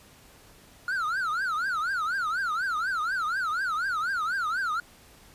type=tone with vibrato; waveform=triangle; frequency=1396.9 Hz; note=F6; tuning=in tune; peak=-24 dBFS; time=0.88-4.8 s; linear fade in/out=2 ms; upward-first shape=triangle; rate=4.1 Hz; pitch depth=270 cents each way; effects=pink hiss -54 dBFS RMS until 5.34 s + resampled to 32000 Hz